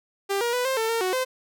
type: tone with pitch steps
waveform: sawtooth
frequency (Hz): 396.1 / 474.5 / 494.9 / 528 / 447.4 / 458.2 / 370.2 / 515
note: G4 / A#4 / B4 / C5 / A4 / A#4 / F#4 / C5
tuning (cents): +18 / +31 / +4 / +16 / +29 / -30 / +1 / -28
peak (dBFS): -19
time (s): 0.29-1.25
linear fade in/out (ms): 20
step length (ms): 120
effects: none